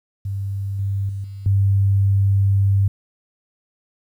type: tone with level steps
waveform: sine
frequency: 98.6 Hz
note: G2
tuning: 11 cents sharp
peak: -22 / -19 / -24 / -30 / -13 dBFS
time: 0.25-2.88 s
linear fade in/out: 5 ms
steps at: 0.79 / 1.09 / 1.24 / 1.46 s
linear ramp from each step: 2 ms
effects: 9-bit